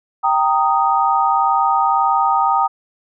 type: chord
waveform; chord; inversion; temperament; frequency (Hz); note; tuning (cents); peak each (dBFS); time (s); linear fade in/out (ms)
sine; Eb major; first; equal with one note detuned; 784 / 925.9 / 1244.5; G5 / Bb5 / Eb6; 0 / -12 / 0; -17; 0.23-2.68; 20
effects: none